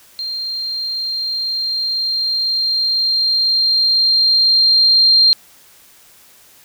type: tone with level ramp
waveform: sine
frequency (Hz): 4186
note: C8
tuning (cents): 0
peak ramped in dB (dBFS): -21 to -7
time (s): 0.19-5.33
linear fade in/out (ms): 0
effects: white hiss -47 dBFS RMS until 6.64 s